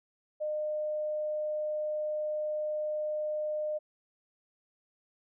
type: tone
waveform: sine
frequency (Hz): 608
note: D#5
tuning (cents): -40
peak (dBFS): -30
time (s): 0.4-3.79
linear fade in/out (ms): 20
effects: none